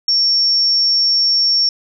sine tone, 5480 Hz, F8, 34 cents flat, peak -11 dBFS, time 0.08-1.69 s, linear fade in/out 2 ms, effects none

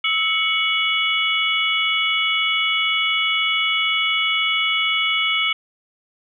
sine tone cluster, 1304 / 2229 / 2942 / 3382 Hz, E6 / C#7 / F#7 / G#7, -19 / +9 / -11 / +31 cents, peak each -26 / -20 / -22 / -26 dBFS, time 0.04-5.53 s, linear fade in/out 5 ms, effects none

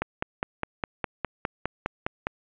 click train, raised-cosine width 0.5 ms, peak -11 dBFS, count 12, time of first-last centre 0.02-2.269 s, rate 4.89 Hz, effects resampled to 8000 Hz + 8-bit

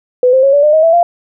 sine tone with pitch steps, 500 / 523.6 / 548.4 / 574.3 / 601.5 / 630 / 659.8 / 691 Hz, B4 / C5 / C#5 / D5 / D5 / D#5 / E5 / F5, +21 / +1 / -19 / -39 / +41 / +21 / +1 / -19 cents, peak -5 dBFS, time 0.23-1.03 s, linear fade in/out 2 ms, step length 100 ms, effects none

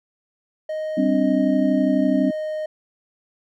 triangle tone with pitch glide, 622.3 to 618.4 Hz, D#5 to D#5, 0 to -11 cents, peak -22 dBFS, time 0.69-2.66 s, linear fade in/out 5 ms, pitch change -11 cents, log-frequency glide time 1.31-2.54 s
sine chord, G suspended fourth, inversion none, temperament equal, 196 / 261.6 / 293.7 Hz, G3 / C4 / D4, 0 / 0 / 0 cents, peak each -23 / -19 / -21 dBFS, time 0.97-2.31 s, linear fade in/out 10 ms
effects none

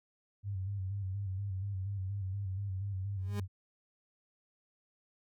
sine tone with vibrato, 97.3 Hz, G2, 12 cents flat, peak -34 dBFS, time 0.43-3.48 s, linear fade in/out 50 ms, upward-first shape square, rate 4.2 Hz, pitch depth 55 cents each way
30% pulse tone with exponential growth, 204.1 Hz, G#3, 30 cents flat, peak -33 dBFS, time 3.18-3.4 s, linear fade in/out 5 ms, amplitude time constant 47 ms
effects none

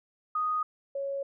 sine tone pair in turn, 1243 / 553.7 Hz, D#6 / C#5, -2 / -2 cents, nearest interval octave + major second, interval 1400 cents, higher first, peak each -26 / -30 dBFS, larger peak first, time 0.35-0.63 / 0.95-1.23 s, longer neither, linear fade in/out 5 ms, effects none

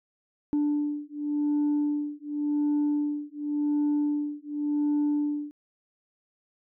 sine beating tone pair, 293.7 / 294.6 Hz, D4 / D4, 0 / +6 cents, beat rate 0.9 Hz, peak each -26 / -26 dBFS, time 0.53-5.51 s, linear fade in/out 0 ms, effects tanh soft clip ceiling -20 dBFS

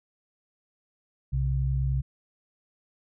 sine tone pair together, 63.4 / 133.6 Hz, B1 / C3, +46 / +36 cents, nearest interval octave + minor second, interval 1290 cents, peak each -26 dBFS, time 1.32-2.02 s, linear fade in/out 20 ms, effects none

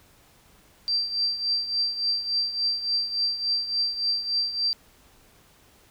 sine tone with tremolo, 4699 Hz, D8, in tune, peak -20 dBFS, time 0.88-4.73 s, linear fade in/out 0 ms, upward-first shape triangle, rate 3.5 Hz, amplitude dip 75%, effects pink hiss -57 dBFS RMS until 5.9 s

